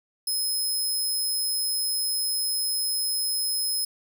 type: tone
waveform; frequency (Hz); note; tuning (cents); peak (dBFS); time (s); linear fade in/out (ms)
20% pulse; 5130; E8; -48; -19; 0.27-3.85; 5
effects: none